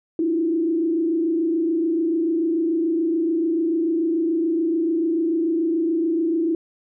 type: tone with frequency modulation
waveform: sine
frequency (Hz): 329.6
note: E4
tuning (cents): 0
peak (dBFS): -18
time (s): 0.19-6.55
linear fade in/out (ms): 2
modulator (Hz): 26.9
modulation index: 0.75
effects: none